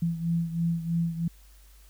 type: beating tone pair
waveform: sine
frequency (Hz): 167.1 / 170.2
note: E3 / F3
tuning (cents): +24 / -44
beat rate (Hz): 3.1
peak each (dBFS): -26 / -31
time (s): 0.02-1.28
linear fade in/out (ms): 5
effects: added 50 Hz sine -51 dBFS peak until 1.89 s + white hiss -60 dBFS RMS until 1.89 s